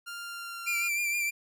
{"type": "tone with pitch glide", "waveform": "sawtooth", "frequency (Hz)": [1396.9, 1377.7], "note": ["F6", "F6"], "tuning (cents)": [0, -24], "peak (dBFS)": -34, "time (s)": [0.06, 0.89], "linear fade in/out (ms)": 20, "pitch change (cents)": -24, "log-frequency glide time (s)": [0.22, 0.65]}
{"type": "tone with vibrato", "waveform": "45% pulse", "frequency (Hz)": 2371, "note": "D7", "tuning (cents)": 16, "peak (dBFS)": -27, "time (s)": [0.66, 1.31], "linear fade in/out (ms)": 20, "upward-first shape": "sine", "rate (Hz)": 6.4, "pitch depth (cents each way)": 33}
{"effects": []}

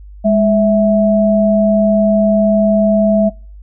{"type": "tone pair together", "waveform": "sine", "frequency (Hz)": [206.4, 655.3], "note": ["G#3", "E5"], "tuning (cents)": [-10, -10], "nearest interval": "octave + minor sixth", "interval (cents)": 2000, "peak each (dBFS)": -11, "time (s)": [0.24, 3.3], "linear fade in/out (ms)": 20, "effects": ["noise-tail reverb RT60 0.4 s tail -26 dB re dry", "added 50 Hz sine -32 dBFS peak until 3.62 s"]}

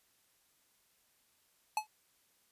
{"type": "tone with exponential decay", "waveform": "square", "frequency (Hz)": 858, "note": "A5", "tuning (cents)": -44, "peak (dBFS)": -27, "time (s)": [1.77, 1.87], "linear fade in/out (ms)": 2, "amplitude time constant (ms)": 20, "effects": ["white hiss -72 dBFS RMS until 2.51 s", "resampled to 32000 Hz"]}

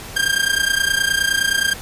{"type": "tone with amplitude modulation", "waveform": "sawtooth", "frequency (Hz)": 1598, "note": "G6", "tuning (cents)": 33, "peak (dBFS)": -9, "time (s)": [0.16, 1.74], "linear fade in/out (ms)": 10, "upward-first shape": "sine", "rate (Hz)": 29.6, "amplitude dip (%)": 80, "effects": ["pink hiss -34 dBFS RMS until 1.81 s", "resampled to 32000 Hz"]}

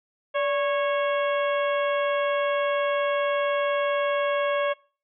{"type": "harmonic tone with a mistuned harmonic", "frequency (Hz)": 550, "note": "C#5", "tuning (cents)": -14, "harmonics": [1, 2, 3, 4, 5, 6], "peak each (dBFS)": [-23, -29, -33, -35, -37, -39], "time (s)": [0.34, 4.74], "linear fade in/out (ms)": 20, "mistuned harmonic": 1, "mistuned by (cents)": 79, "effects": ["noise-tail reverb RT60 0.4 s tail -24 dB re dry"]}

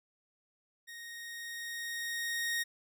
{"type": "tone with level ramp", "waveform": "sawtooth", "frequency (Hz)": 1864.7, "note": "A#6", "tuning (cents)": 0, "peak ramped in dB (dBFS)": [-42, -27], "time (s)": [0.87, 2.64], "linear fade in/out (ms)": 20, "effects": []}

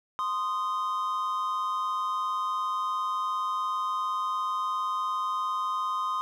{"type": "tone pair together", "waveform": "triangle", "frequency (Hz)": [1042, 1239.2], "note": ["C6", "D#6"], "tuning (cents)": [-7, -7], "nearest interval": "minor third", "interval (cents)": 300, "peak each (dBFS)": -28, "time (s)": [0.19, 6.21], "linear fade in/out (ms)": 0, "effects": []}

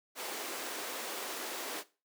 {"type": "high-pass noise", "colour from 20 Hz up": "pink", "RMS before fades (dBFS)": -40, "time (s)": [0.15, 1.84], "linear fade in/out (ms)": 50, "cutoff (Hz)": 320, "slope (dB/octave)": 24, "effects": ["noise-tail reverb RT60 0.3 s tail -17 dB re dry"]}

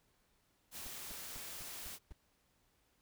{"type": "noise", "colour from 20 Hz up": "white", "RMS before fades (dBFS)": -47, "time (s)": [0.71, 1.99], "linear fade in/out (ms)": 50}
{"type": "noise bursts", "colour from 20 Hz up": "brown", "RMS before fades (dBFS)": -48, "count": 6, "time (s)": [0.85, 2.126], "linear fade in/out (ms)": 5, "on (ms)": 21, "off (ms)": 230}
{"effects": ["pink hiss -75 dBFS RMS until 3.01 s"]}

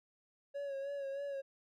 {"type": "tone with vibrato", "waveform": "triangle", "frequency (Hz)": 556, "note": "C#5", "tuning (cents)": 5, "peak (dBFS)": -36, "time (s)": [0.54, 1.42], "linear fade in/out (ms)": 20, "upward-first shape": "sine", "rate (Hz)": 3.2, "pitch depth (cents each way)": 40, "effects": []}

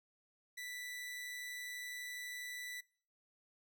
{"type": "tone with amplitude modulation", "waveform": "sawtooth", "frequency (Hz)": 1975.5, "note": "B6", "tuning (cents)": 0, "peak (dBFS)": -39, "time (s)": [0.57, 2.81], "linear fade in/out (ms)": 10, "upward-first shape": "sine", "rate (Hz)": 132, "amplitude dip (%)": 25, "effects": ["noise-tail reverb RT60 0.5 s tail -24 dB re dry"]}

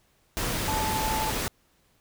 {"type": "tone in noise", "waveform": "sine", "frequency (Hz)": 873, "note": "A5", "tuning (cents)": -14, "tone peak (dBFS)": -28, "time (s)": [0.68, 1.3], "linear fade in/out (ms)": 0, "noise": "pink", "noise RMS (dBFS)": -29, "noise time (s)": [0.37, 1.48], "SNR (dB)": -2, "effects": ["pink hiss -66 dBFS RMS until 2 s"]}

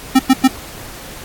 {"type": "tone bursts", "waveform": "square", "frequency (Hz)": 262.7, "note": "C4", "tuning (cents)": 7, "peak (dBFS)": -6, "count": 3, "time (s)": [0.15, 0.479], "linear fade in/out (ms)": 10, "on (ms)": 43, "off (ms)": 100, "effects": ["pink hiss -33 dBFS RMS until 1.24 s", "AAC 64 kbps"]}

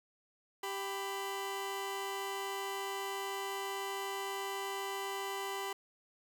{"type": "tone pair together", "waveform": "20% pulse", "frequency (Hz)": [392, 994.6], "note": ["G4", "B5"], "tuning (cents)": [0, 12], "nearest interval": "octave + major third", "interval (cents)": 1612, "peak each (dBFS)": [-34, -36], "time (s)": [0.63, 5.73], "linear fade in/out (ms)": 5, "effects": []}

